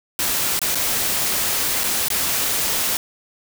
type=noise with dropouts; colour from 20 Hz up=white; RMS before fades=-21 dBFS; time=0.19-2.97 s; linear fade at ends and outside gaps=1 ms; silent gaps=0.592-0.616 / 0.748-0.754 / 1.835-1.839 / 2.084-2.102 s; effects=none